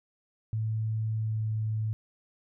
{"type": "tone with pitch glide", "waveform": "sine", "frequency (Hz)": [110, 109.11], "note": ["A2", "A2"], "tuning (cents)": [0, -14], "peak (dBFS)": -27, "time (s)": [0.53, 1.93], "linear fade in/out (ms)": 0, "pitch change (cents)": -14, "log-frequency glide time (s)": [1.16, 1.48], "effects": []}